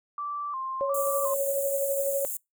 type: tone with vibrato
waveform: sine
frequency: 1108.7 Hz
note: C#6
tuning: in tune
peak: -30 dBFS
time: 0.18-1.34 s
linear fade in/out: 2 ms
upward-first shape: square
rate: 1.4 Hz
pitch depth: 87 cents each way
type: tone with tremolo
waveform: sine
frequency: 554.4 Hz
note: C#5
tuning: in tune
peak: -23 dBFS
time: 0.81-2.25 s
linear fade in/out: 0 ms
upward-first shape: triangle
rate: 12 Hz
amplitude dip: 50%
type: high-pass noise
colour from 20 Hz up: white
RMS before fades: -33 dBFS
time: 0.94-2.37 s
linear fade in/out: 5 ms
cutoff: 6800 Hz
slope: 96 dB/octave
effects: noise-tail reverb RT60 0.2 s tail -26 dB re dry